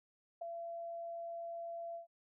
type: tone with ADSR envelope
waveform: sine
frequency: 677 Hz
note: E5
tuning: 46 cents sharp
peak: -36 dBFS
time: 0.41-2.07 s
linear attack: 11 ms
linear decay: 3 ms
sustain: -5 dB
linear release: 120 ms
effects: none